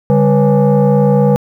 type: tone with frequency modulation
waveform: sine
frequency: 143.3 Hz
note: D3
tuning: 42 cents flat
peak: -6 dBFS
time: 0.1-1.36 s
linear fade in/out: 0 ms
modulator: 343 Hz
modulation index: 1.4
effects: tanh soft clip ceiling -2 dBFS + 8-bit